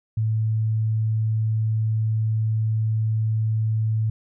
sine tone, 110 Hz, A2, in tune, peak -19 dBFS, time 0.17-4.1 s, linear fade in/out 5 ms, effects none

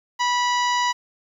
harmonic tone, 979 Hz, B5, 15 cents flat, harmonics 1 / 2 / 3 / 4 / 5 / 6 / 7, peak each -20 / -26 / -30 / -32 / -34 / -36 / -37 dBFS, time 0.19-0.93 s, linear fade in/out 20 ms, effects 9-bit

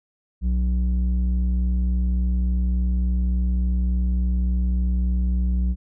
square tone with low-pass filter, 61.74 Hz, B1, in tune, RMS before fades -21 dBFS, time 0.41-5.76 s, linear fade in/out 50 ms, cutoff 140 Hz, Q 3.4, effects none

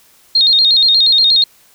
sine tone with vibrato, 3951 Hz, B7, in tune, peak -7 dBFS, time 0.35-1.44 s, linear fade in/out 5 ms, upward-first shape square, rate 8.4 Hz, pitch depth 110 cents each way, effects white hiss -49 dBFS RMS until 1.74 s

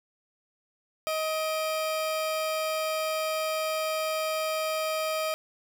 30% pulse tone pair together, 630 / 2379 Hz, D#5 / D7, +21 / +22 cents, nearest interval octave + major seventh, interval 2301 cents, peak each -25 / -35 dBFS, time 1.07-5.34 s, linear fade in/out 0 ms, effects none

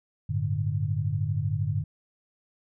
sine chord, G suspended second, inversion none, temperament equal with one note detuned, 97.21 / 110 / 146.83 Hz, G2 / A2 / D3, -14 / 0 / 0 cents, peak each -29 dBFS, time 0.29-1.84 s, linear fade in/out 10 ms, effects none

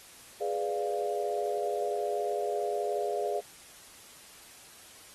sine chord, G# diminished seventh, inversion none, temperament equal, 415.3 / 493.9 / 587.3 / 698.5 Hz, G#4 / B4 / D5 / F5, 0 / 0 / 0 / 0 cents, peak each -32 / -37 / -35 / -34 dBFS, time 0.4-3.41 s, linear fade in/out 20 ms, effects white hiss -52 dBFS RMS until 5.14 s + AAC 32 kbps

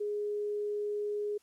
sine tone, 415.3 Hz, G#4, in tune, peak -31 dBFS, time 0-1.38 s, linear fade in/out 10 ms, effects white hiss -69 dBFS RMS until 1.42 s + low-pass 11000 Hz 12 dB/octave

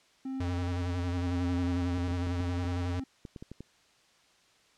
triangle tone with tremolo, 264.8 Hz, C4, 21 cents sharp, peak -30 dBFS, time 0.25-3.04 s, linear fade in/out 5 ms, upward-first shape sine, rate 0.93 Hz, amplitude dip 40%
square tone with vibrato, 88.4 Hz, F2, 22 cents sharp, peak -31 dBFS, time 0.4-3 s, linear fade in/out 5 ms, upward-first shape square, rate 11 Hz, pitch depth 38 cents each way
clicks, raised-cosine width 3 ms, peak -29 dBFS, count 11, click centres 1.979 / 2.08 / 2.111 / 2.271 / 2.404 / 2.647 / 3.252 / 3.362 / 3.425 / 3.516 / 3.606 s
effects white hiss -64 dBFS RMS until 4.77 s + low-pass 6000 Hz 12 dB/octave

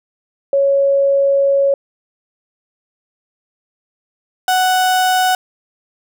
sine / 35% pulse tone pair in turn, 554.4 / 741.8 Hz, C#5 / F#5, 0 / +4 cents, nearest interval perfect fourth, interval 504 cents, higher second, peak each -10 dBFS, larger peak neither, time 0.53-1.74 / 4.48-5.35 s, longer first, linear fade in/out 2 ms, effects none

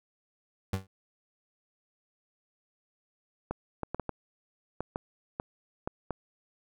30% pulse tone with exponential decay, 95.5 Hz, G2, 45 cents flat, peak -23 dBFS, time 0.73-0.87 s, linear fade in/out 5 ms, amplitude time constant 30 ms
clicks, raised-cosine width 1 ms, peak -18 dBFS, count 10, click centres 3.51 / 3.833 / 3.946 / 3.997 / 4.093 / 4.806 / 4.959 / 5.399 / 5.875 / 6.107 s
effects none

